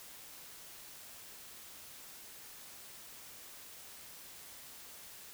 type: silence
effects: white hiss -52 dBFS RMS until 5.33 s